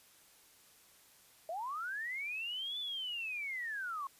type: linear two-way sweep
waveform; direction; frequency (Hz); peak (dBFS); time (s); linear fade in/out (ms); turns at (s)
sine; up then down; 622.3 to 3520 to 1062; -37; 1.49-4.07; 2; 2.79
effects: white hiss -63 dBFS RMS until 4.19 s + resampled to 32000 Hz